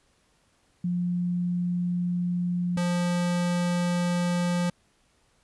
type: tone pair in turn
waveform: sine / square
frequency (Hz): 176.7 / 175.69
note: F3 / F3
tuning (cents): +21 / +11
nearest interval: unison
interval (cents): 10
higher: first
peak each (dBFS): -24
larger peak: neither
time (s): 0.84-2.77 / 2.77-4.7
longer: neither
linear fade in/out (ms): 5
effects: pink hiss -66 dBFS RMS until 5.43 s + resampled to 24000 Hz